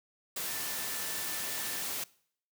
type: tone in noise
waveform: sine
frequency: 1767 Hz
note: A6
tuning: 7 cents sharp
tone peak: -47 dBFS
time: 0.46-1.82 s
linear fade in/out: 5 ms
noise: white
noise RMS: -36 dBFS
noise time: 0.36-2.04 s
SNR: -14 dB
effects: noise-tail reverb RT60 0.6 s tail -22 dB re dry + high-pass 100 Hz 12 dB/octave